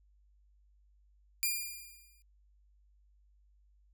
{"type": "tone with exponential decay", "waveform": "5% pulse", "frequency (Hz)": 2403, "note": "D7", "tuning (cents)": 39, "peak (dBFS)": -18, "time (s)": [1.43, 2.22], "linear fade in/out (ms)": 0, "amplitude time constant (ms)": 170, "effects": ["added 50 Hz sine -63 dBFS peak until 3.93 s"]}